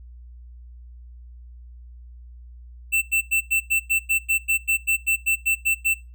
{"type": "tone bursts", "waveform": "square", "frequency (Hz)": 2675, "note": "E7", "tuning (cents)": 25, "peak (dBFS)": -18, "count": 16, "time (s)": [2.92, 5.945], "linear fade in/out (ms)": 20, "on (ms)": 100, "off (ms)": 95, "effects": ["noise-tail reverb RT60 0.3 s tail -24 dB re dry", "added 60 Hz sine -40 dBFS peak until 6.14 s"]}